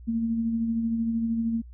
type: tone with tremolo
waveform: sine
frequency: 228.3 Hz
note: A#3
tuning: 36 cents flat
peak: -22 dBFS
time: 0.07-1.62 s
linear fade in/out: 20 ms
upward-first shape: sine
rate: 13 Hz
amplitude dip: 35%
effects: added 60 Hz sine -42 dBFS peak until 1.73 s